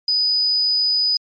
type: tone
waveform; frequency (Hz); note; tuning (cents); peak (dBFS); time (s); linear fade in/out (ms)
sine; 4977; D#8; 0; -15; 0.08-1.17; 2
effects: MP3 32 kbps